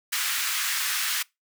pink high-pass noise, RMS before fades -27 dBFS, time 0.12-1.23 s, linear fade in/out 10 ms, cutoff 1400 Hz, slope 24 dB/octave, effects noise-tail reverb RT60 0.2 s tail -24 dB re dry

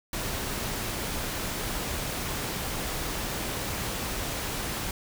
pink noise, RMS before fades -32 dBFS, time 0.13-4.91 s, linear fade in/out 2 ms, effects none

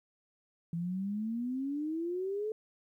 sine exponential sweep, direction up, 165.1 to 440 Hz, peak -32 dBFS, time 0.73-2.52 s, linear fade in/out 2 ms, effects 12-bit

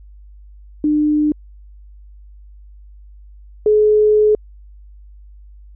sine tone pair in turn, 300.4 / 424.8 Hz, D4 / G#4, +39 / +39 cents, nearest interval tritone, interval 600 cents, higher second, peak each -12 / -9 dBFS, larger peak second, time 0.84-1.32 / 3.66-4.35 s, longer second, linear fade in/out 2 ms, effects added 50 Hz sine -38 dBFS peak until 5.75 s

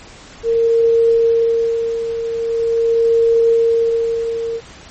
sine tone with tremolo, 460 Hz, A#4, 23 cents flat, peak -9 dBFS, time 0.43-4.61 s, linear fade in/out 50 ms, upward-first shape sine, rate 0.43 Hz, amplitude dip 65%, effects pink hiss -39 dBFS RMS until 4.9 s + MP3 32 kbps

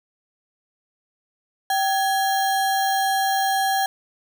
sine tone with sample-and-hold, 776 Hz, G5, 18 cents flat, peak -18 dBFS, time 1.7-3.86 s, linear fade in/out 2 ms, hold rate 2450 Hz, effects none

